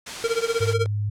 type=noise; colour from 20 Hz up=white; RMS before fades=-32 dBFS; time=0.06-0.74 s; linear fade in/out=10 ms
type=tone with tremolo; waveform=square; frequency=460.2 Hz; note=A#4; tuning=22 cents flat; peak=-18 dBFS; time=0.24-0.86 s; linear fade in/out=0 ms; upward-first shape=triangle; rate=16 Hz; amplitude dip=100%
type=tone; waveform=sine; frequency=103.83 Hz; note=G#2; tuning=in tune; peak=-22 dBFS; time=0.6-1.1 s; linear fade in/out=10 ms
effects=low-pass 7000 Hz 12 dB/octave